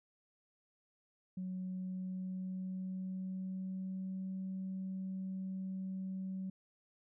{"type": "tone with pitch glide", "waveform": "sine", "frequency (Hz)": [185, 189.21], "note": ["F#3", "F#3"], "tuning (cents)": [0, 39], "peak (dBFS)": -37, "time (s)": [1.37, 6.5], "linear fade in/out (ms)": 5, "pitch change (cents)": 39, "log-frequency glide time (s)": [1.59, 4.36], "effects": ["tanh soft clip ceiling -34 dBFS"]}